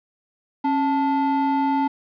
triangle ring-modulated tone, 576 Hz, D5, 34 cents flat, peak -13 dBFS, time 0.64-1.88 s, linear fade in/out 10 ms, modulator 303 Hz, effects resampled to 11025 Hz + 9-bit

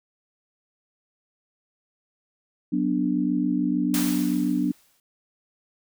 sine chord, B minor, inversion second, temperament equal, 185 / 246.9 / 293.7 Hz, F#3 / B3 / D4, 0 / 0 / 0 cents, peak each -27 / -25 / -24 dBFS, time 2.72-4.72 s, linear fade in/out 10 ms
white noise with exponential decay, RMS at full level -27 dBFS, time 3.94-5 s, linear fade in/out 1 ms, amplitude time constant 230 ms
effects none

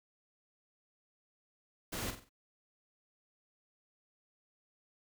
pink noise with echo, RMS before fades -39 dBFS, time 1.92-2.11 s, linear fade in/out 10 ms, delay 46 ms, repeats 4, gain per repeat -8 dB, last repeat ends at 2.294 s, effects none

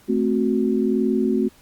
sine chord, F# diminished, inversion first, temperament equal with one note detuned, 220 / 261.6 / 368.3 Hz, A3 / C4 / F#4, 0 / 0 / -8 cents, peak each -21 / -22 / -22 dBFS, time 0.08-1.49 s, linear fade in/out 20 ms, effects pink hiss -53 dBFS RMS until 1.61 s + Opus 48 kbps

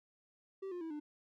triangle tone with pitch steps, 386.6 / 354.5 / 325.1 / 298.1 Hz, G4 / F4 / E4 / D4, -24 / +26 / -24 / +26 cents, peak -38 dBFS, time 0.62-1 s, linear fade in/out 10 ms, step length 95 ms, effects none

